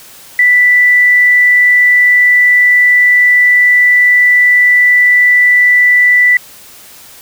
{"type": "tone", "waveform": "sine", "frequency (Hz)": 1975.5, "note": "B6", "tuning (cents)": 0, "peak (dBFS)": -4, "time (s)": [0.39, 6.37], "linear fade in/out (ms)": 2, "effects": ["white hiss -36 dBFS RMS until 7.21 s"]}